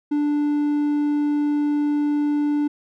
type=tone; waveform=triangle; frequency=293.8 Hz; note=D4; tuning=1 cent sharp; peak=-16 dBFS; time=0.11-2.68 s; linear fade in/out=10 ms; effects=none